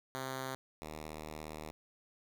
5% pulse tone pair in turn, 131.7 / 77.21 Hz, C3 / D#2, +12 / -13 cents, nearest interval major sixth, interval 925 cents, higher first, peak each -27 / -32 dBFS, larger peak first, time 0.15-0.55 / 0.82-1.71 s, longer second, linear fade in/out 0 ms, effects 11-bit

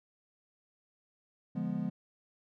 triangle chord, D diminished seventh, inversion none, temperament equal with one note detuned, 145.9 / 174.61 / 207.7 / 246.9 Hz, D3 / F3 / Ab3 / Cb4, -11 / 0 / 0 / 0 cents, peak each -40 / -34 / -34 / -36 dBFS, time 1.55-1.9 s, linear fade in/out 10 ms, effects none

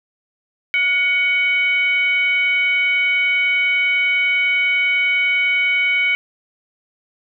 sine tone with frequency modulation, 2235 Hz, C#7, 14 cents sharp, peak -14 dBFS, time 0.74-6.15 s, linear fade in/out 0 ms, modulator 784 Hz, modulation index 0.5, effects none

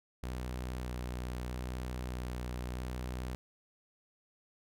sawtooth tone with vibrato, 62 Hz, B1, 7 cents sharp, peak -33 dBFS, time 0.23-3.35 s, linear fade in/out 0 ms, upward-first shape square, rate 0.79 Hz, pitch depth 11 cents each way, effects none

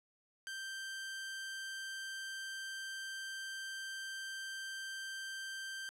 sawtooth tone, 1568 Hz, G6, in tune, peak -38 dBFS, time 0.47-5.89 s, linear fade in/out 0 ms, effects low-pass 11000 Hz 12 dB/octave

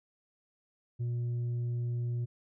sine tone with tanh clipping, 120 Hz, B2, 49 cents flat, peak -31 dBFS, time 0.99-2.26 s, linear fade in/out 20 ms, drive 3 dB, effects none

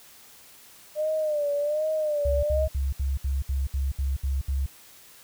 sine tone with vibrato, 600 Hz, D5, 37 cents sharp, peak -23 dBFS, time 0.95-2.69 s, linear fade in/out 50 ms, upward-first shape sine, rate 1.3 Hz, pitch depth 77 cents each way
sine tone bursts, 68.1 Hz, C#2, 30 cents flat, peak -23 dBFS, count 10, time 2.25-4.662 s, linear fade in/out 5 ms, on 180 ms, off 68 ms
effects white hiss -51 dBFS RMS until 5.23 s

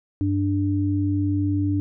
sine tone pair together, 98 / 294 Hz, G2 / D4, 0 / +2 cents, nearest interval octave + perfect fifth, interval 1902 cents, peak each -22 dBFS, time 0.21-1.8 s, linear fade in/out 0 ms, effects none

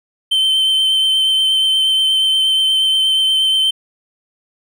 triangle tone with vibrato, 3095 Hz, G7, 23 cents flat, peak -10 dBFS, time 0.31-3.71 s, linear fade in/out 10 ms, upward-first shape triangle, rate 8.4 Hz, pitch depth 17 cents each way, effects none

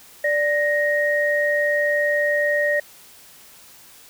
sine tone pair together, 587.3 / 1871 Hz, D5 / A#6, 0 / +6 cents, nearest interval octave + minor sixth, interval 2006 cents, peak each -20 dBFS, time 0.24-2.8 s, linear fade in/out 5 ms, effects white hiss -47 dBFS RMS until 4.09 s

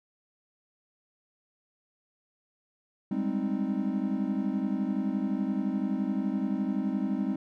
triangle chord, Ab major seventh, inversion third, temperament equal, 196 / 207.7 / 261.6 / 311.1 Hz, G3 / Ab3 / C4 / Eb4, 0 / 0 / 0 / 0 cents, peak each -30 / -30 / -30 / -33 dBFS, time 3.11-7.36 s, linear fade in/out 5 ms, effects none

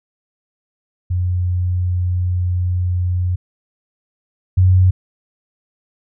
sine tone pair in turn, 89.8 / 92.27 Hz, F2 / F#2, +49 / -4 cents, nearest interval unison, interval 47 cents, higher second, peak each -15 / -8 dBFS, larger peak second, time 1.1-3.36 / 4.57-4.91 s, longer first, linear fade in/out 10 ms, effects none

